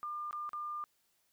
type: tone with dropouts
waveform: sine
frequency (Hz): 1200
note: D6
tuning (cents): +37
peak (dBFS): -37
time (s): 0.03-0.84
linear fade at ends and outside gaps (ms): 0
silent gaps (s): 0.31-0.329 / 0.492-0.532
effects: white hiss -75 dBFS RMS until 1.32 s